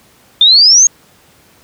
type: exponential sweep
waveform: sine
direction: up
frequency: 3530 to 6645 Hz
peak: -3 dBFS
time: 0.41-0.87 s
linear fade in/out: 2 ms
effects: pink hiss -47 dBFS RMS until 1.63 s + high-pass 80 Hz 12 dB/octave